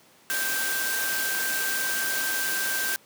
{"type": "tone in noise", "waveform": "sine", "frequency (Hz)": 1568, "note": "G6", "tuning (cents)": 0, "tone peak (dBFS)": -28, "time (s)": [0.3, 2.96], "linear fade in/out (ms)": 0, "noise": "white", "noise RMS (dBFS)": -29, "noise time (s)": [0.3, 2.96], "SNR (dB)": -2, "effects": ["pink hiss -56 dBFS RMS until 3.05 s", "high-pass 200 Hz 12 dB/octave"]}